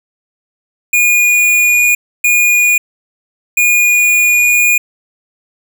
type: tone bursts at uneven times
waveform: square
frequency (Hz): 2443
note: D#7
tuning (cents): -32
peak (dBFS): -8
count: 3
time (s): 0.93-1.95 / 2.24-2.78 / 3.57-4.78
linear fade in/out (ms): 5
effects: none